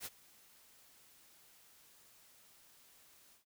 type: noise with ADSR envelope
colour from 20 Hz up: white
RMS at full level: -42 dBFS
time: 0-3.45 s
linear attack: 52 ms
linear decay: 39 ms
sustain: -22 dB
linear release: 120 ms
effects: none